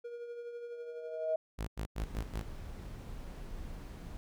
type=tone with tremolo; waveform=triangle; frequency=475.5 Hz; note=A#4; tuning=34 cents sharp; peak=-37 dBFS; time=0.04-1.35 s; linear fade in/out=10 ms; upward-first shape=triangle; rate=12 Hz; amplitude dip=50%
type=tone with exponential growth; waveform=sine; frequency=635 Hz; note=D#5; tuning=35 cents sharp; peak=-27 dBFS; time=0.71-1.36 s; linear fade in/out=5 ms; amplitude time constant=140 ms
type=tone bursts; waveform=sawtooth; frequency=53.8 Hz; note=A1; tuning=38 cents flat; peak=-31 dBFS; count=5; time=1.58-2.425 s; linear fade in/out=20 ms; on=97 ms; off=90 ms
type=noise; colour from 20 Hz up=brown; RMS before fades=-44 dBFS; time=1.99-4.17 s; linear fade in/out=0 ms
effects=none